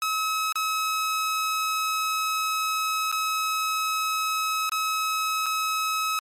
sawtooth tone with dropouts, 1284 Hz, E6, 46 cents flat, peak -20 dBFS, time 0.02-6.19 s, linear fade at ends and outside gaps 1 ms, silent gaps 0.524-0.556 / 3.116-3.125 / 4.694-4.719 / 5.46-5.464 s, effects MP3 64 kbps

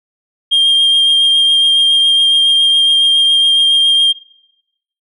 sine tone with vibrato, 3210 Hz, G7, 40 cents sharp, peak -5 dBFS, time 0.51-4.13 s, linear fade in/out 20 ms, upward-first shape triangle, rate 7.2 Hz, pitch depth 14 cents each way, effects noise-tail reverb RT60 0.9 s tail -24 dB re dry + tanh soft clip ceiling -6 dBFS

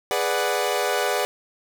sawtooth chord, G# half-diminished seventh, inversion none, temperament equal, 415.3 / 493.9 / 587.3 / 740 Hz, G#4 / B4 / D5 / F#5, 0 / 0 / 0 / 0 cents, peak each -23 dBFS, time 0.11-1.25 s, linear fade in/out 0 ms, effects none

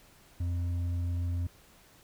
sine tone with hard clipping, 87.31 Hz, F2, in tune, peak -30 dBFS, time 0.4-1.47 s, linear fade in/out 5 ms, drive 4 dB, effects pink hiss -59 dBFS RMS until 2.03 s

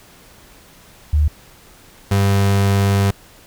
sine / 35% pulse tone pair in turn, 75.1 / 99.05 Hz, D2 / G2, +39 / +18 cents, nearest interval perfect fourth, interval 479 cents, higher second, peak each -11 dBFS, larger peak neither, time 1.13-1.28 / 2.11-3.11 s, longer second, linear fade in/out 5 ms, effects pink hiss -46 dBFS RMS until 3.46 s

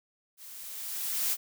blue noise with level ramp, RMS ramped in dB -48 to -27 dBFS, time 0.37-1.37 s, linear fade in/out 50 ms, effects none

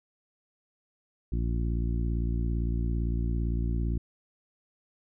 harmonic tone, 57.7 Hz, A#1, 17 cents flat, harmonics 1 / 2 / 3 / 4 / 5 / 6, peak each -27 / -33 / -37 / -39 / -41 / -43 dBFS, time 1.32-3.98 s, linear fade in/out 5 ms, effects none

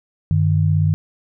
sine tone pair together, 96.51 / 153.2 Hz, G2 / D#3, -27 / -27 cents, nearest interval minor sixth, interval 800 cents, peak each -16 dBFS, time 0.31-0.94 s, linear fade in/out 0 ms, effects none

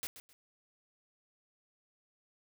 white noise with echo, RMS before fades -39 dBFS, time 0.03-0.07 s, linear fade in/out 0 ms, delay 130 ms, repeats 2, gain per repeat -12 dB, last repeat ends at 0.33 s, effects none

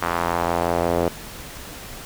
sawtooth tone with band-pass filter sweep, 85.6 Hz, F2, 34 cents flat, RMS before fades -22 dBFS, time 0.02-1.08 s, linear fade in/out 0 ms, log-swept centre 1200 to 520 Hz, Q 1.7, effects pink hiss -37 dBFS RMS until 2.05 s

